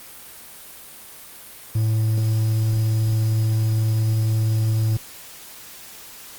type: tone with quantisation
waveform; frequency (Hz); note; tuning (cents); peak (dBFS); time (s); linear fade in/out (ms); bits
triangle; 110; A2; 0; -15; 1.75-4.97; 5; 7
effects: white hiss -41 dBFS RMS until 6.38 s + Opus 32 kbps